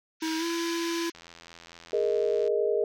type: band-pass noise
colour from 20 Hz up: white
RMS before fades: -38 dBFS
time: 0.2-1.12 s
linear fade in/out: 50 ms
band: 1300 to 6400 Hz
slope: 96 dB/octave
type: tone with pitch glide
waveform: square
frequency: 320 to 336.3 Hz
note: D#4 to E4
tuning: +49 to +35 cents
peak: -29 dBFS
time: 0.22-1.1 s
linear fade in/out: 5 ms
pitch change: +86 cents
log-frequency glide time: 0.38-0.44 s
type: click train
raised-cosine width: 0.2 ms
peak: -29 dBFS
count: 113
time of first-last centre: 1.15-2.477 s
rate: 84.4 Hz
type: chord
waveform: sine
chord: Ab suspended second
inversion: none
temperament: equal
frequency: 415.3 / 466.2 / 622.3 Hz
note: Ab4 / Bb4 / Eb5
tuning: 0 / 0 / 0 cents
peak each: -26 / -27 / -30 dBFS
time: 1.93-2.84 s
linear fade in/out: 2 ms
effects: none